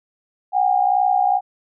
sine tone pair together, 740 / 802.3 Hz, F#5 / G5, 0 / +40 cents, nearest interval minor second, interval 140 cents, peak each -17 dBFS, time 0.52-1.41 s, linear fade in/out 50 ms, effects none

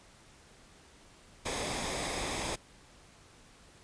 pink noise with comb filter, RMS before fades -35 dBFS, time 1.45-2.56 s, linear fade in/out 10 ms, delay 0.69 ms, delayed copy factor -0.5, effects pink hiss -58 dBFS RMS until 3.83 s + resampled to 22050 Hz

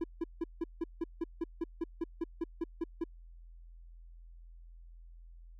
triangle tone bursts, 333.8 Hz, E4, 22 cents sharp, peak -29 dBFS, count 16, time 0.01-3.04 s, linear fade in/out 5 ms, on 30 ms, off 170 ms, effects added 42 Hz sine -50 dBFS peak until 5.59 s

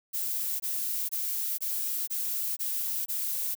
violet noise bursts, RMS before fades -31 dBFS, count 7, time 0.13-3.552 s, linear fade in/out 20 ms, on 470 ms, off 22 ms, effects none

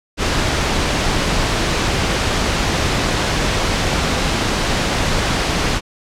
pink noise, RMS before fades -17 dBFS, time 0.17-5.81 s, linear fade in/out 50 ms, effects low-pass 6000 Hz 12 dB/octave

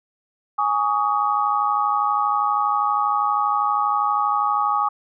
sine chord, Ab suspended fourth, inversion none, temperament equal with one note detuned, 830.6 / 1132 / 1244.5 Hz, Ab5 / Db6 / Eb6, 0 / +36 / 0 cents, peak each -22 dBFS, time 0.58-4.89 s, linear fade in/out 10 ms, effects none

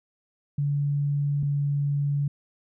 sine tone pair in turn, 143.5 / 142.98 Hz, D3 / D3, -40 / -46 cents, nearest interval unison, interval 6 cents, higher first, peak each -22 dBFS, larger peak neither, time 0.58-1.43 / 1.43-2.28 s, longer neither, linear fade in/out 5 ms, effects none

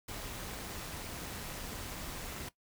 pink noise with amplitude modulation, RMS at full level -40 dBFS, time 0.08-2.49 s, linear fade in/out 5 ms, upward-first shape sine, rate 209 Hz, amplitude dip 55%, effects noise-tail reverb RT60 0.1 s tail -17 dB re dry

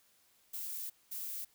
violet noise bursts at uneven times, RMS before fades -41 dBFS, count 2, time 0.53-0.9 / 1.11-1.45 s, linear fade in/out 10 ms, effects white hiss -69 dBFS RMS until 1.54 s

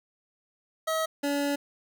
25% pulse tone pair in turn, 640 / 285.1 Hz, D#5 / C#4, +49 / +49 cents, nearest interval octave + major second, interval 1400 cents, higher first, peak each -22 dBFS, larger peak neither, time 0.87-1.06 / 1.23-1.56 s, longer second, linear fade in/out 10 ms, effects none

